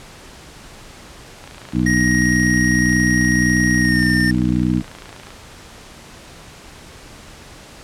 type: click train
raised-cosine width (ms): 0.3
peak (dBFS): -21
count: 110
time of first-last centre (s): 1.44-5.305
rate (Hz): 28.2
type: harmonic tone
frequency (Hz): 61.74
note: B1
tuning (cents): 0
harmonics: 1 / 2 / 3 / 4 / 5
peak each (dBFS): -25 / -22 / -19 / -20 / -21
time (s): 1.72-4.83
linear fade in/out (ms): 50
type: tone with pitch glide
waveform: square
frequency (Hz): 1879 to 1810.8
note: A#6 to A6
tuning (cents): +13 to +49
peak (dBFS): -18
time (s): 1.86-4.31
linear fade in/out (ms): 5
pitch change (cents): -64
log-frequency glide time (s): 3.79-4.05
effects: pink hiss -40 dBFS RMS until 7.83 s + low-pass 9000 Hz 12 dB/octave